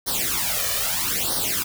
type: noise with flanger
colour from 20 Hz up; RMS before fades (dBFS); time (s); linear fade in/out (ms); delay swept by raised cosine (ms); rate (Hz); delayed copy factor
white; -24; 0.06-1.64; 20; 0.2 to 1.7; 0.78; +0.9
effects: none